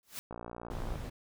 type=noise with exponential growth; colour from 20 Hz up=white; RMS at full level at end=-37 dBFS; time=0.03-0.19 s; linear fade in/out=0 ms; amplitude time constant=33 ms
type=click train; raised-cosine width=1 ms; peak=-28 dBFS; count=39; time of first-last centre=0.31-0.956 s; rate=58.8 Hz
type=noise; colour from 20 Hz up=brown; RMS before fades=-38 dBFS; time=0.7-1.1 s; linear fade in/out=10 ms
effects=none